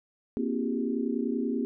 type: tone cluster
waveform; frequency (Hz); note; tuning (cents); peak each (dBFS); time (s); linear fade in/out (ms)
sine; 235.4 / 265.5 / 327.5 / 372.7 / 404.1; A#3 / C4 / E4 / F#4 / G#4; +17 / +25 / -11 / +13 / -47; -30 / -31 / -37 / -37 / -35; 0.37-1.65; 0
effects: none